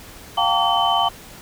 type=tone cluster; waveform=sine; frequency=703 / 780 / 907 / 1146 / 3060 Hz; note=F5 / G5 / A#5 / D6 / G7; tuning=+11 / -9 / -48 / -43 / -42 cents; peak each=-22 dBFS; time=0.37-1.09 s; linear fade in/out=10 ms; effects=pink hiss -41 dBFS RMS until 1.41 s